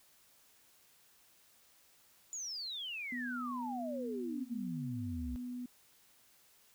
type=exponential sweep; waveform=sine; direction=down; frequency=7040 to 61.74 Hz; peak=-39 dBFS; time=2.33-5.36 s; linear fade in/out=0 ms
type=tone; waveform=sine; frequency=246.9 Hz; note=B3; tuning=in tune; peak=-39 dBFS; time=3.12-5.66 s; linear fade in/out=5 ms
effects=white hiss -66 dBFS RMS until 6.74 s